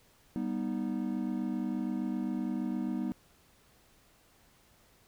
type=chord; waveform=triangle; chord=G augmented; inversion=none; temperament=equal with one note detuned; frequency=196 / 244.2 / 311.1 Hz; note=G3 / B3 / D#4; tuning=0 / -19 / 0 cents; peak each=-34 / -32 / -35 dBFS; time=0.36-3.12 s; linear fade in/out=0 ms; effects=pink hiss -64 dBFS RMS until 5.07 s